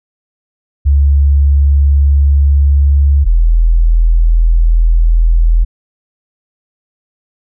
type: tone pair in turn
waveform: sine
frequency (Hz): 70.4 / 41.26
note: C#2 / E1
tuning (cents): +27 / +2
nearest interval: major sixth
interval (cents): 925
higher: first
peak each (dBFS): -5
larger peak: neither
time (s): 0.85-3.25 / 3.25-5.65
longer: neither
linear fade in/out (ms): 20
effects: none